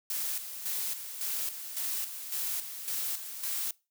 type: noise with tremolo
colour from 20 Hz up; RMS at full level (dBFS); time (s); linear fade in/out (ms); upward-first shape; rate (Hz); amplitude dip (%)
blue; -33; 0.1-3.71; 2; square; 1.8; 60
effects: noise-tail reverb RT60 0.3 s tail -24 dB re dry